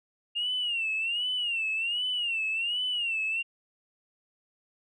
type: tone with vibrato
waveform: sine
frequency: 2794 Hz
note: F7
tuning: in tune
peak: -26 dBFS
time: 0.35-3.43 s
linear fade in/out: 20 ms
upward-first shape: sine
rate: 1.3 Hz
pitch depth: 130 cents each way
effects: tanh soft clip ceiling -22 dBFS